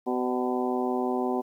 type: harmonic tone with a mistuned harmonic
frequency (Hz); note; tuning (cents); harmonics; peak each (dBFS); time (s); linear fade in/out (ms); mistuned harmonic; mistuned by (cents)
125.7; B2; +31; 2 / 3 / 4 / 5 / 6 / 7 / 8; -29 / -29 / -36 / -37 / -32 / -38 / -38; 0.06-1.42; 20; 5; -55
effects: 10-bit